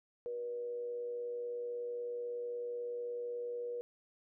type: tone with frequency modulation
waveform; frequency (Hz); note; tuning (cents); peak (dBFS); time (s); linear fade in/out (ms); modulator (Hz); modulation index
sine; 481.8; B4; -43; -37; 0.26-3.81; 0; 111; 0.24
effects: none